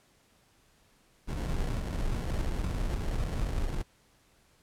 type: noise with sample-and-hold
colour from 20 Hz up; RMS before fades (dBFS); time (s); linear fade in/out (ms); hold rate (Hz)
brown; -31; 1.27-3.83; 20; 1225
effects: pink hiss -65 dBFS RMS until 4.62 s + low-pass 12000 Hz 12 dB/octave